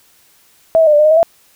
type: tone with pitch steps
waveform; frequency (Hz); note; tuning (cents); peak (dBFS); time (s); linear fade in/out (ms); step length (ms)
sine; 651 / 643 / 604 / 589 / 606 / 618 / 639 / 668; E5 / E5 / D5 / D5 / D#5 / D#5 / D#5 / E5; -22 / -43 / +48 / +5 / -46 / -12 / +46 / +23; -6; 0.75-1.23; 0; 60
effects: white hiss -51 dBFS RMS until 1.55 s